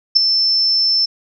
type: tone with ADSR envelope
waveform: sine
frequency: 5310 Hz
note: E8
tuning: 12 cents sharp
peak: -3 dBFS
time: 0.15-1.06 s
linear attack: 19 ms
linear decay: 3 ms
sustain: -9 dB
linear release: 12 ms
effects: none